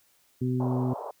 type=harmonic tone; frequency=126.5 Hz; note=B2; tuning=42 cents sharp; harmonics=1 / 2 / 3; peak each=-27 / -28 / -34 dBFS; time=0.41-0.94 s; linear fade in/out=10 ms
type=band-pass noise; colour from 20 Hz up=white; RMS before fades=-37 dBFS; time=0.6-1.11 s; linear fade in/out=2 ms; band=440 to 1000 Hz; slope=48 dB/octave
effects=white hiss -65 dBFS RMS until 1.2 s